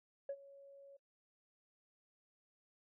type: tone with ADSR envelope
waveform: sine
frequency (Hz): 556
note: C#5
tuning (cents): +5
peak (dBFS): -35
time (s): 0.29-0.97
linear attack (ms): 4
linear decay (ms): 60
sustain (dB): -20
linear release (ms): 8
effects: noise-tail reverb RT60 0.1 s tail -20 dB re dry + tanh soft clip ceiling -35 dBFS